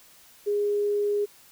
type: tone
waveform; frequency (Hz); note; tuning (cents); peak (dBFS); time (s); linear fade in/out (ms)
sine; 411.5; G#4; -16; -22; 0.46-1.26; 20
effects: white hiss -54 dBFS RMS until 1.51 s